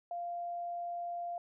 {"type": "tone", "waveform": "sine", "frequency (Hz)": 695, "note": "F5", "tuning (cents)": -9, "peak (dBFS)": -36, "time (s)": [0.11, 1.38], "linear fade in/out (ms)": 2, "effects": []}